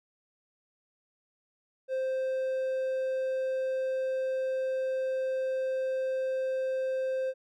triangle tone, 523.3 Hz, C5, in tune, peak -26 dBFS, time 1.88-7.34 s, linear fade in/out 50 ms, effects none

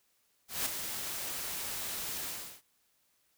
white noise with ADSR envelope, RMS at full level -31 dBFS, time 0.48-2.62 s, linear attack 180 ms, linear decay 7 ms, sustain -7 dB, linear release 360 ms, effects white hiss -73 dBFS RMS until 3.37 s

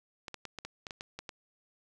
clicks, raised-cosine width 0.2 ms, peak -23 dBFS, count 10, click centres 0.282 / 0.343 / 0.453 / 0.587 / 0.65 / 0.868 / 0.908 / 1.009 / 1.19 / 1.292 s, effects none

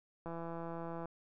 click train, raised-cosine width 1 ms, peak -30 dBFS, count 134, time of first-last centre 0.26-1.056 s, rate 167 Hz, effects none

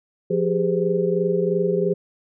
sine tone cluster, 175.3 / 392.3 / 415.2 / 511 Hz, F3 / G4 / G#4 / C5, +7 / +1 / 0 / -41 cents, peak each -24 / -23 / -22 / -26 dBFS, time 0.3-1.94 s, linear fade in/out 10 ms, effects none

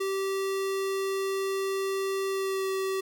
square tone with pitch glide, 388.1 to 383.6 Hz, G4 to G4, -17 to -37 cents, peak -28 dBFS, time 0-3.01 s, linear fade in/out 10 ms, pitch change -20 cents, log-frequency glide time 2.29-2.68 s, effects none

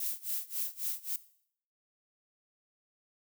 violet noise with tremolo, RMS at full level -33 dBFS, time 0-1.16 s, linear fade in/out 2 ms, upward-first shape sine, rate 3.7 Hz, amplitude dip 95%, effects noise-tail reverb RT60 0.6 s tail -17 dB re dry

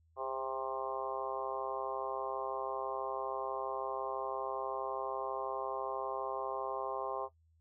harmonic tone with a mistuned harmonic, 132.2 Hz, C3, 18 cents sharp, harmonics 3 / 4 / 5 / 6 / 7 / 8 / 9, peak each -44 / -42 / -42 / -42 / -47 / -41 / -51 dBFS, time 0.16-7.29 s, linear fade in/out 50 ms, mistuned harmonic 3, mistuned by +26 cents, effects noise-tail reverb RT60 0.1 s tail -17 dB re dry + added 81 Hz sine -66 dBFS peak until 7.6 s

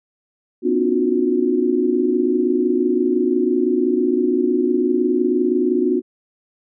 sine tone cluster, 248.5 / 274.4 / 304.2 / 344 / 363.6 Hz, B3 / C#4 / D#4 / F4 / F#4, +11 / -17 / -39 / -26 / -30 cents, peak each -21 / -24 / -22 / -26 / -18 dBFS, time 0.62-6.02 s, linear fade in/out 50 ms, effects none

